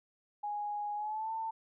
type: tone with pitch glide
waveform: sine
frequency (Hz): 829 to 893.6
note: G#5 to A5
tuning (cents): -3 to +27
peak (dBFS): -34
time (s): 0.43-1.51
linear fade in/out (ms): 10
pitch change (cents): +130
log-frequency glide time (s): 0.95-1.32
effects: none